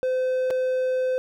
triangle tone with dropouts, 513 Hz, C5, 34 cents flat, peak -19 dBFS, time 0.03-1.18 s, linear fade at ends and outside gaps 0 ms, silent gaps 0.504-0.508 s, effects none

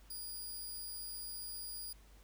10% pulse tone, 4863 Hz, D#8, 40 cents flat, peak -36 dBFS, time 0.1-1.93 s, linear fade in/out 5 ms, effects added 50 Hz sine -58 dBFS peak until 2.23 s + pink hiss -66 dBFS RMS until 2.23 s

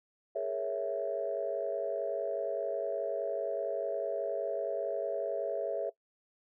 sine chord, A# half-diminished seventh, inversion third, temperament equal, 415.3 / 466.2 / 554.4 / 659.3 Hz, G#4 / A#4 / C#5 / E5, 0 / 0 / 0 / 0 cents, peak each -38 / -39 / -35 / -34 dBFS, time 0.35-5.9 s, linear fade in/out 10 ms, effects noise-tail reverb RT60 0.1 s tail -20 dB re dry + tanh soft clip ceiling -21 dBFS

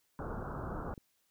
pink low-pass noise, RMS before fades -40 dBFS, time 0.19-0.94 s, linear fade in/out 0 ms, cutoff 1500 Hz, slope 96 dB/octave
click train, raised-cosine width 3 ms, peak -35 dBFS, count 5, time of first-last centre 0.52-0.978 s, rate 8.73 Hz
effects white hiss -75 dBFS RMS until 1.3 s

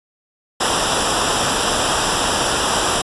pink noise with comb filter, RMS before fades -18 dBFS, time 0.6-3.02 s, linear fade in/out 10 ms, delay 0.46 ms, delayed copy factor -0.75, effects resampled to 24000 Hz

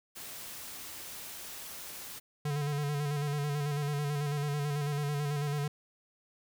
white noise, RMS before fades -44 dBFS, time 0.15-2.2 s, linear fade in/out 20 ms
square tone with vibrato, 145.6 Hz, D3, 15 cents flat, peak -31 dBFS, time 2.45-5.68 s, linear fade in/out 5 ms, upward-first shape square, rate 9.1 Hz, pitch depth 35 cents each way
effects none

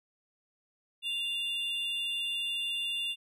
triangle tone pair together, 2794 / 3520 Hz, F7 / A7, 0 / 0 cents, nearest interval major third, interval 400 cents, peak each -31 / -34 dBFS, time 1.02-3.16 s, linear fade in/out 50 ms, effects resampled to 32000 Hz

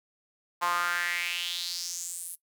sawtooth tone with high-pass filter sweep, 174.61 Hz, F3, in tune, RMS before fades -32 dBFS, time 0.61-2.36 s, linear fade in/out 20 ms, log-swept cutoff 970 to 11000 Hz, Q 4.3, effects noise-tail reverb RT60 0.1 s tail -19 dB re dry

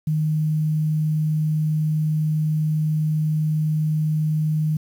sine tone with quantisation, 154.6 Hz, D#3, 11 cents flat, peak -18 dBFS, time 0.07-4.77 s, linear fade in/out 5 ms, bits 8, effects none

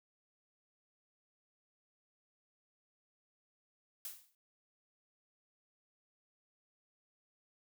blue noise with exponential decay, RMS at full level -41 dBFS, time 4.05-4.35 s, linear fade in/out 1 ms, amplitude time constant 64 ms, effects none

